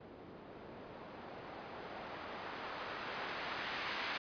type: noise with low-pass filter sweep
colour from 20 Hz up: blue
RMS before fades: -45 dBFS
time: 0-4.18 s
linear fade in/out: 10 ms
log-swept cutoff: 350 to 2000 Hz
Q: 0.74
effects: resampled to 11025 Hz